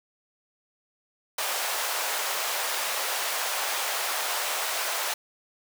pink high-pass noise, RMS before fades -29 dBFS, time 1.38-5.14 s, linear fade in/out 5 ms, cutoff 590 Hz, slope 24 dB/octave, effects none

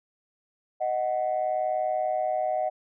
sine tone pair together, 622.3 / 743 Hz, D#5 / F#5, 0 / +7 cents, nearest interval minor third, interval 307 cents, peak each -26 dBFS, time 0.8-2.7 s, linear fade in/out 20 ms, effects tanh soft clip ceiling -18 dBFS

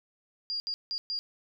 sine tone bursts at uneven times, 4802 Hz, D8, 38 cents sharp, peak -30 dBFS, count 4, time 0.5-0.6 / 0.67-0.74 / 0.91-0.98 / 1.1-1.19 s, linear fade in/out 0 ms, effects none

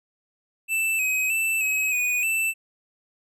square tone with pitch steps, 2653 / 2530 / 2655 / 2553 / 2473 / 2657 Hz, E7 / D#7 / E7 / D#7 / D#7 / E7, +10 / +28 / +12 / +44 / -11 / +13 cents, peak -22 dBFS, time 0.68-2.54 s, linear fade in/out 50 ms, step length 310 ms, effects none

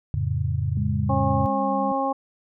sine chord, F augmented, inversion none, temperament equal with one note detuned, 87.31 / 109.49 / 138.59 Hz, F2 / A2 / C#3, 0 / -8 / 0 cents, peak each -26 dBFS, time 0.14-1.46 s, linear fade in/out 0 ms
sine tone with vibrato, 202.4 Hz, G#3, 44 cents flat, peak -27 dBFS, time 0.77-1.92 s, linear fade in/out 2 ms, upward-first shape sine, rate 1.8 Hz, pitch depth 23 cents each way
harmonic tone, 270.9 Hz, C#4, 40 cents flat, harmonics 1 / 2 / 3 / 4, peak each -28 / -27 / -25 / -28 dBFS, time 1.09-2.13 s, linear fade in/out 10 ms
effects none

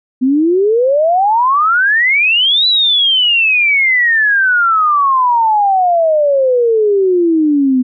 sine exponential two-way sweep, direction up then down, 249 to 4000 to 249 Hz, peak -8 dBFS, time 0.21-7.83 s, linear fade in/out 20 ms, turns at 2.67 s, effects none

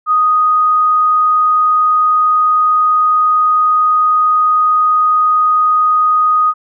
sine tone, 1244.5 Hz, D#6, in tune, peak -8 dBFS, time 0.06-6.54 s, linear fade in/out 50 ms, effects none

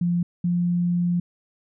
sine tone pair in turn, 173.9 / 175.01 Hz, F3 / F3, -7 / +4 cents, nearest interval unison, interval 11 cents, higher second, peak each -19 dBFS, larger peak neither, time 0.01-0.23 / 0.44-1.2 s, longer second, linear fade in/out 5 ms, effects none

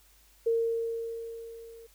sine tone with level ramp, 458.8 Hz, A#4, 28 cents flat, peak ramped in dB -22 to -47 dBFS, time 0.46-1.87 s, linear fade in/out 10 ms, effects added 50 Hz sine -62 dBFS peak until 1.94 s + white hiss -62 dBFS RMS until 1.94 s

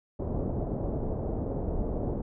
pink low-pass noise, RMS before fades -31 dBFS, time 0.19-2.22 s, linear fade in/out 10 ms, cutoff 660 Hz, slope 24 dB/octave, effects none

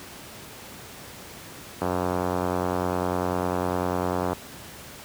click train, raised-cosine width 1 ms, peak -11 dBFS, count 227, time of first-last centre 1.82-4.331 s, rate 90 Hz, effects pink hiss -42 dBFS RMS until 5.04 s + high-pass 80 Hz 12 dB/octave

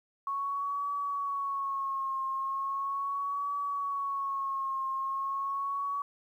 sine tone with vibrato, 1104 Hz, C#6, 7 cents flat, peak -30 dBFS, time 0.27-6.02 s, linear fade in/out 2 ms, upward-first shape triangle, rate 0.38 Hz, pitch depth 58 cents each way, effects 11-bit

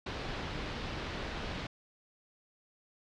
pink low-pass noise, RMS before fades -39 dBFS, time 0.06-1.67 s, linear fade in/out 5 ms, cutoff 4400 Hz, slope 24 dB/octave, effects none

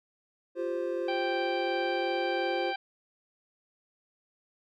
triangle chord, F suspended second, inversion none, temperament equal, 349.2 / 392 / 523.3 Hz, F4 / G4 / C5, 0 / 0 / 0 cents, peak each -31 / -35 / -31 dBFS, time 0.55-2.74 s, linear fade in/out 50 ms
harmonic tone, 784 Hz, G5, in tune, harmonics 1 / 2 / 3 / 4 / 5 / 6, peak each -33 / -38 / -39 / -42 / -49 / -47 dBFS, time 1.08-2.76 s, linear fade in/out 5 ms
effects none

